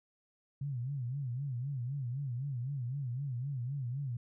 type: tone with vibrato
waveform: sine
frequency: 130.81 Hz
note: C3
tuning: in tune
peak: -34 dBFS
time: 0.61-4.17 s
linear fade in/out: 5 ms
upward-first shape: sine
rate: 3.9 Hz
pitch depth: 170 cents each way
effects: none